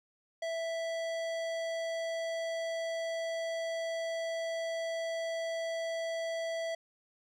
sine tone with hard clipping, 659.3 Hz, E5, in tune, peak -35 dBFS, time 0.42-6.75 s, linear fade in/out 5 ms, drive 16 dB, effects none

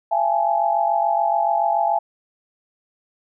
sine tone cluster, 679 / 813 / 860 Hz, F5 / G#5 / A5, -49 / -37 / -40 cents, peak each -21 dBFS, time 0.11-1.99 s, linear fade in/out 10 ms, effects none

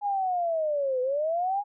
sine linear two-way sweep, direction down then up, 830.6 to 497.7 to 830.6 Hz, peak -24 dBFS, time 0.01-1.64 s, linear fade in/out 50 ms, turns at 1.01 s, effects none

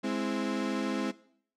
35% pulse chord, Ab augmented, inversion none, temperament equal, 207.7 / 261.6 / 329.6 Hz, Ab3 / C4 / E4, 0 / 0 / 0 cents, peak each -32 / -31 / -34 dBFS, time 0.03-1.12 s, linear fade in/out 20 ms, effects noise-tail reverb RT60 0.6 s tail -19 dB re dry + low-pass 6000 Hz 12 dB/octave

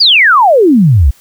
sine exponential sweep, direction down, 4978 to 59 Hz, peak -3 dBFS, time 0-1.11 s, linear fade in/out 10 ms, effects white hiss -45 dBFS RMS until 1.2 s

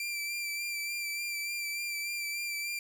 sawtooth tone with vibrato, 2354 Hz, D7, 3 cents sharp, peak -30 dBFS, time 0-2.79 s, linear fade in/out 2 ms, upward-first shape sine, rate 3.4 Hz, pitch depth 26 cents each way, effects none

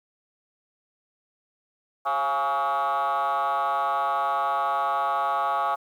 sine tone with frequency modulation, 980 Hz, B5, 14 cents flat, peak -20 dBFS, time 2.05-5.76 s, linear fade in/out 20 ms, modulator 146 Hz, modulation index 2.2, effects tanh soft clip ceiling -20 dBFS + 9-bit

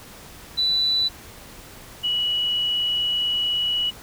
sine tone pair in turn, 3974 / 2931 Hz, B7 / F#7, +10 / -17 cents, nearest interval perfect fourth, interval 527 cents, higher first, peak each -18 / -20 dBFS, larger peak first, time 0.57-1.09 / 2.03-3.91 s, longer second, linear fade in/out 20 ms, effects pink hiss -43 dBFS RMS until 4.02 s

